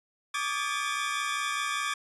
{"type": "tone cluster", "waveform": "25% pulse", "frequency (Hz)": [1151, 1216, 1622, 1730], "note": ["D6", "D#6", "G#6", "A6"], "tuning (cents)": [-35, -40, -41, -30], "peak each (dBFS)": [-28, -31, -33, -33], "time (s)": [0.34, 1.94], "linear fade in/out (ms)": 5, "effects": ["resampled to 24000 Hz"]}